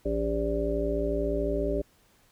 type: harmonic tone with a mistuned harmonic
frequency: 57 Hz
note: A#1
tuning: 38 cents flat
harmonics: 1 / 3 / 5 / 7 / 9 / 10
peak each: -31 / -38 / -33 / -30 / -40 / -31 dBFS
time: 0.05-1.82 s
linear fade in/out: 10 ms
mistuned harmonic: 10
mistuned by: +42 cents
effects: pink hiss -63 dBFS RMS until 2.31 s